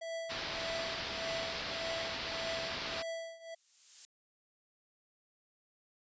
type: tone with tremolo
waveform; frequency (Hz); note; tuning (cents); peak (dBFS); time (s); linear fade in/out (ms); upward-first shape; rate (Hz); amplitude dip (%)
square; 660; E5; +2; -37; 0.01-3.55; 10; triangle; 1.7; 90
type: low-pass noise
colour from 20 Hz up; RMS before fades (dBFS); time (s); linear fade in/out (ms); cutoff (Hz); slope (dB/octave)
white; -40; 0.29-3.03; 20; 5000; 48
type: noise with exponential growth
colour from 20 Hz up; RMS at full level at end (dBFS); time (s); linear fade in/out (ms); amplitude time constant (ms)
violet; -41; 3.17-4.05; 0; 190
effects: resampled to 16000 Hz